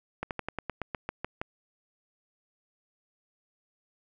slowing click train, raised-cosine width 0.5 ms, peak -17 dBFS, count 11, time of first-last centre 0.23-1.415 s, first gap 78 ms, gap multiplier 1.09, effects none

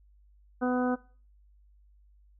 harmonic tone, 250 Hz, B3, 21 cents sharp, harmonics 1 / 2 / 3 / 4 / 5 / 6, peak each -27 / -31 / -34 / -42 / -38 / -38 dBFS, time 0.61-0.96 s, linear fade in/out 20 ms, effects noise-tail reverb RT60 0.4 s tail -21 dB re dry + added 50 Hz sine -57 dBFS peak until 2.39 s

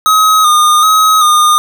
square tone with vibrato, 1244.5 Hz, D#6, in tune, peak -6 dBFS, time 0.06-1.58 s, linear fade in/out 0 ms, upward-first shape square, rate 1.3 Hz, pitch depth 35 cents each way, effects none

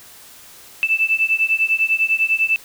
sine beating tone pair, 2637 / 2647 Hz, E7 / E7, 0 / +7 cents, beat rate 10 Hz, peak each -18 dBFS, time 0.83-2.56 s, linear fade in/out 0 ms, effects white hiss -43 dBFS RMS until 2.64 s

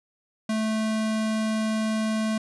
square tone, 218.6 Hz, A3, 11 cents flat, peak -24 dBFS, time 0.49-2.38 s, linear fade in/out 5 ms, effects resampled to 24000 Hz

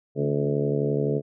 harmonic tone with a mistuned harmonic, 71.8 Hz, D2, 39 cents flat, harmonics 2 / 3 / 4 / 5 / 6 / 7 / 8 / 9, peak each -26 / -32 / -31 / -33 / -26 / -32 / -38 / -37 dBFS, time 0.15-1.22 s, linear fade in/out 50 ms, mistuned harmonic 3, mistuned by +38 cents, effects none

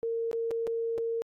sine tone with dropouts, 459 Hz, A#4, 27 cents flat, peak -28 dBFS, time 0.03-1.22 s, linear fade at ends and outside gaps 0 ms, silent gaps 0.314-0.33 / 0.508-0.513 / 0.669-0.675 / 0.979-0.983 s, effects AAC 64 kbps

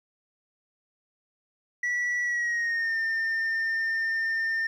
sine tone with pitch glide, 1948 to 1807.1 Hz, B6 to A6, -24 to +46 cents, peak -22 dBFS, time 1.83-4.67 s, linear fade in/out 5 ms, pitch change -130 cents, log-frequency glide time 2.22-2.97 s, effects tanh soft clip ceiling -24 dBFS + 10-bit

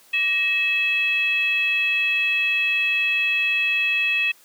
sine tone with frequency modulation, 2596 Hz, E7, 27 cents flat, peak -18 dBFS, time 0.13-4.32 s, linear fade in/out 10 ms, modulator 717 Hz, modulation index 0.61, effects white hiss -53 dBFS RMS until 4.44 s + high-pass 200 Hz 12 dB/octave

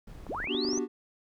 brown noise, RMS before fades -45 dBFS, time 0.07-0.46 s, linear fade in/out 5 ms
clicks, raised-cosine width 1 ms, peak -28 dBFS, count 10, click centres 0.267 / 0.348 / 0.402 / 0.442 / 0.473 / 0.548 / 0.65 / 0.688 / 0.732 / 0.776 s
sine linear sweep, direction up, 164.81 to 6300 Hz, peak -32 dBFS, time 0.29-0.79 s, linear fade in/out 5 ms
triangle chord, G major seventh, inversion first, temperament just, 245 / 294 / 367.5 / 392 Hz, B3 / D4 / F#4 / G4, -14 / +2 / -12 / 0 cents, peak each -32 dBFS, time 0.47-0.88 s, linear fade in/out 50 ms
effects none

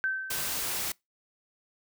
sine tone with exponential decay, 1545 Hz, G6, 26 cents flat, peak -24 dBFS, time 0.04-0.83 s, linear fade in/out 0 ms, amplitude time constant 170 ms
white noise, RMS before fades -32 dBFS, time 0.3-0.92 s, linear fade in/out 5 ms
effects noise-tail reverb RT60 0.2 s tail -25 dB re dry

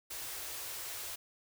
white band-stop noise, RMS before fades -42 dBFS, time 0.1-1.16 s, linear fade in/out 10 ms, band 130 to 320 Hz, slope 48 dB/octave, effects none

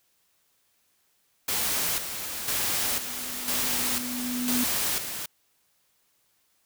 white noise with tremolo, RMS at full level -27 dBFS, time 1.48-5.26 s, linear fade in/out 5 ms, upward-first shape square, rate 1 Hz, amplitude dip 55%
sine tone with exponential growth, 246.9 Hz, B3, in tune, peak -24 dBFS, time 2.15-4.64 s, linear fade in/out 5 ms, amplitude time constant 540 ms
effects white hiss -69 dBFS RMS until 6.65 s

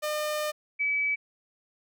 sawtooth / sine tone pair in turn, 605 / 2291 Hz, D#5 / D7, -49 / -44 cents, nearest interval octave + major seventh, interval 2305 cents, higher second, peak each -24 dBFS, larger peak neither, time 0.02-0.52 / 0.79-1.16 s, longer first, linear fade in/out 20 ms, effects none

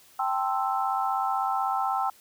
sine chord, A minor seventh, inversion third, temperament equal, 784 / 880 / 1046.5 / 1318.5 Hz, G5 / A5 / C6 / E6, 0 / 0 / 0 / 0 cents, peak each -27 / -32 / -32 / -30 dBFS, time 0.19-2.1 s, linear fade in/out 5 ms, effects white hiss -56 dBFS RMS until 2.2 s

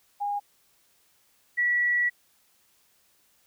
sine tone pair in turn, 816 / 1940.8 Hz, G#5 / B6, -31 / -31 cents, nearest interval octave + minor third, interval 1500 cents, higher second, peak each -26 / -21 dBFS, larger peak second, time 0.2-0.4 / 1.57-2.1 s, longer second, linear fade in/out 20 ms, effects white hiss -65 dBFS RMS until 3.46 s

